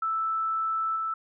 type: tone with level steps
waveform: sine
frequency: 1318.5 Hz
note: E6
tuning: in tune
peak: -25 / -27 dBFS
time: 0.02-1.14 s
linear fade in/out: 5 ms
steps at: 0.96 s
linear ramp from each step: 2 ms
effects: none